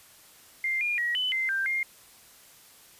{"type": "tone with pitch steps", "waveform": "sine", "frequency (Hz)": [2099, 2418, 1909, 3010, 2077, 1576, 2119], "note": ["C7", "D7", "A#6", "F#7", "C7", "G6", "C7"], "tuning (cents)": [5, 50, 41, 29, -13, 9, 21], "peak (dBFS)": -25, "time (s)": [0.64, 1.83], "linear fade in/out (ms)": 2, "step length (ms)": 170, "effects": ["white hiss -54 dBFS RMS until 2.99 s", "resampled to 32000 Hz"]}